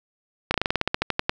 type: slowing click train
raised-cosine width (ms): 0.3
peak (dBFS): -5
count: 14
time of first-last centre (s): 0.51-1.295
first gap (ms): 32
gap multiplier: 1.1
effects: none